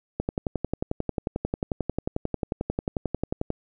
click train, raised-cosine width 2 ms, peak -12 dBFS, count 38, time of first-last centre 0.2-3.504 s, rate 11.2 Hz, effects none

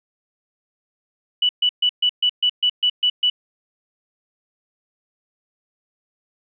sine tone bursts, 2960 Hz, F#7, in tune, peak -14 dBFS, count 10, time 1.42-3.3 s, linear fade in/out 5 ms, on 71 ms, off 130 ms, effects none

